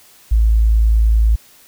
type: tone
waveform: sine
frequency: 55 Hz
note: A1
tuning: in tune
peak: -9 dBFS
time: 0.31-1.36 s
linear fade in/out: 10 ms
effects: white hiss -47 dBFS RMS until 1.67 s